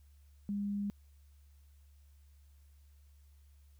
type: tone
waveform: sine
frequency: 202.7 Hz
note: G#3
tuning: 42 cents flat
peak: -33 dBFS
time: 0.49-0.9 s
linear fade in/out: 0 ms
effects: added 71 Hz sine -58 dBFS peak until 3.79 s + white hiss -75 dBFS RMS until 3.79 s